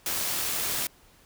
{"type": "noise with amplitude modulation", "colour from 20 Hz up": "white", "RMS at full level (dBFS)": -28, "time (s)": [0.06, 0.87], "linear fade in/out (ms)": 2, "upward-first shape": "sine", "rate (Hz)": 80.2, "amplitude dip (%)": 25, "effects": ["pink hiss -58 dBFS RMS until 1.25 s"]}